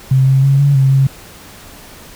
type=tone with pitch steps; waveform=sine; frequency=132.4 / 134 / 137.5 / 141.7 / 134.4 / 135.4 Hz; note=C3 / C3 / C#3 / C#3 / C3 / C#3; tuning=+21 / +42 / -14 / +38 / +47 / -40 cents; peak=-7 dBFS; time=0.11-1.07 s; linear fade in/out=5 ms; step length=160 ms; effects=pink hiss -37 dBFS RMS until 2.15 s